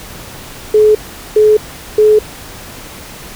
sine tone bursts, 426.9 Hz, G#4, 48 cents sharp, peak -4 dBFS, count 3, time 0.74-2.19 s, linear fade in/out 5 ms, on 210 ms, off 410 ms, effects pink hiss -31 dBFS RMS until 3.35 s

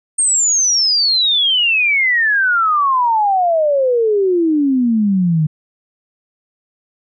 sine exponential sweep, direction down, 8690 to 150 Hz, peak -11 dBFS, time 0.18-5.47 s, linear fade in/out 10 ms, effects none

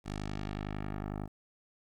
10% pulse tone with low-pass filter sweep, 51 Hz, G#1, 31 cents flat, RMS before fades -38 dBFS, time 0.04-1.29 s, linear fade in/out 50 ms, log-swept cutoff 8500 to 930 Hz, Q 0.96, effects 10-bit

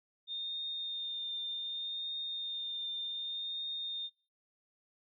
sine tone with vibrato, 3640 Hz, A#7, 42 cents flat, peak -36 dBFS, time 0.27-4.1 s, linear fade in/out 50 ms, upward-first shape triangle, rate 0.66 Hz, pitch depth 18 cents each way, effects noise-tail reverb RT60 0.4 s tail -24 dB re dry

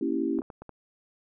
sine chord, A# diminished seventh, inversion none, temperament equal, 233.1 / 277.2 / 329.6 / 392 Hz, A#3 / C#4 / E4 / G4, 0 / 0 / 0 / 0 cents, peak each -33 / -29 / -29 / -33 dBFS, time 0.01-0.41 s, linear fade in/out 5 ms
clicks, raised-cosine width 1 ms, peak -28 dBFS, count 5, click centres 0.388 / 0.419 / 0.502 / 0.62 / 0.693 s
effects none

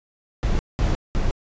brown noise bursts, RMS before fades -20 dBFS, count 3, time 0.43-1.31 s, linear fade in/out 0 ms, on 160 ms, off 200 ms, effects resampled to 16000 Hz

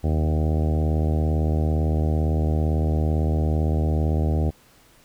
harmonic tone with a mistuned harmonic, 77.78 Hz, D#2, in tune, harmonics 1 / 2 / 3 / 4 / 5 / 6 / 7 / 8 / 9 / 10, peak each -20 / -26 / -30 / -32 / -34 / -36 / -37 / -38 / -39 / -40 dBFS, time 0.03-4.51 s, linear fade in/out 20 ms, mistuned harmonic 1, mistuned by +43 cents, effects pink hiss -55 dBFS RMS until 5.04 s

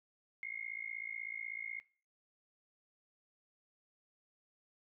sine tone with amplitude modulation, 2142 Hz, C7, 40 cents sharp, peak -36 dBFS, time 0.43-1.8 s, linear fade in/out 0 ms, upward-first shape sine, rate 56.2 Hz, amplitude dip 100%, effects noise-tail reverb RT60 0.4 s tail -19 dB re dry

